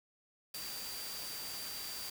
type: tone in noise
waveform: sine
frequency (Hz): 4699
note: D8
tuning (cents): 0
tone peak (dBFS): -45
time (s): 0.54-2.1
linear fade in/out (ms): 5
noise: white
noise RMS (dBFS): -44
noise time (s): 0.54-2.1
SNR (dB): -4
effects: none